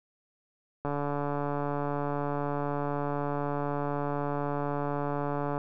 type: click train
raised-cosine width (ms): 1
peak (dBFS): -18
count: 682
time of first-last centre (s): 0.85-5.579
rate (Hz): 144
effects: none